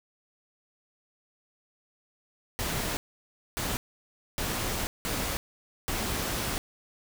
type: noise bursts at uneven times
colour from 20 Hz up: pink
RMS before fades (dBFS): -31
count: 5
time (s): 2.59-2.97 / 3.57-3.77 / 4.38-4.87 / 5.05-5.37 / 5.88-6.58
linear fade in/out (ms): 0
effects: none